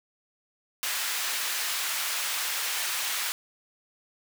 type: high-pass noise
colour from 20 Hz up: pink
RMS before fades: -30 dBFS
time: 0.83-3.32 s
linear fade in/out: 0 ms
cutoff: 1500 Hz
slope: 12 dB/octave
effects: none